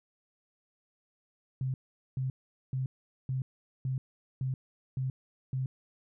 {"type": "tone bursts", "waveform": "sine", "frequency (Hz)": 130.81, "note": "C3", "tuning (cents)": 0, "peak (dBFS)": -29, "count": 8, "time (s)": [1.61, 5.66], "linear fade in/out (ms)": 2, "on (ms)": 130, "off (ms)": 430, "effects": []}